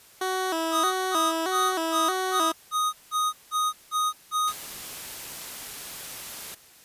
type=tone with vibrato; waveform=15% pulse; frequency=349.3 Hz; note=F4; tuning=in tune; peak=-19 dBFS; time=0.21-2.52 s; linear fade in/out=5 ms; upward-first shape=square; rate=1.6 Hz; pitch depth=120 cents each way
type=tone bursts; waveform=square; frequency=1245 Hz; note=D#6; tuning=1 cent sharp; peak=-23 dBFS; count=10; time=0.71-4.53 s; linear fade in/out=50 ms; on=220 ms; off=180 ms
type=noise; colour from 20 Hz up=white; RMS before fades=-38 dBFS; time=4.47-6.55 s; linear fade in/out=10 ms
effects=white hiss -53 dBFS RMS until 6.84 s + resampled to 32000 Hz